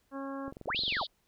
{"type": "harmonic tone", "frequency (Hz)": 273.4, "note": "C#4", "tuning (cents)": -24, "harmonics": [1, 2, 3, 4, 5, 6], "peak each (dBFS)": [-38, -42, -48, -44, -50, -52], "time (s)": [0.11, 0.52], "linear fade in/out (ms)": 50}
{"type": "click train", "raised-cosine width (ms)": 2, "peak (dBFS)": -31, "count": 13, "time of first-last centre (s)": [0.48, 1.013], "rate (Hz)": 22.5}
{"type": "linear two-way sweep", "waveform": "sine", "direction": "up then down", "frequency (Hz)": [225.2, 4350, 501], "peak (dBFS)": -30, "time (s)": [0.67, 1.04], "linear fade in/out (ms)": 10, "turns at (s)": 0.81}
{"type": "band-pass noise", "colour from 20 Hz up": "pink", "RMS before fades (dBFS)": -39, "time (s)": [0.75, 1.07], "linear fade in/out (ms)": 10, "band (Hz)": [3300, 4600], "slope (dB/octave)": 96}
{"effects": ["pink hiss -73 dBFS RMS until 1.27 s"]}